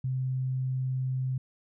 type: tone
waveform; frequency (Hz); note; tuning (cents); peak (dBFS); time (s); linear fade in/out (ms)
sine; 129.9; C3; -12; -27; 0.04-1.38; 5
effects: none